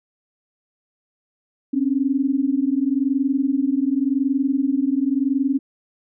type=tone pair together; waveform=sine; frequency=262.4 / 283.3 Hz; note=C4 / C#4; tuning=+5 / +38 cents; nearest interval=minor second; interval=133 cents; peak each=-20 dBFS; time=1.73-5.59 s; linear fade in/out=10 ms; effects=none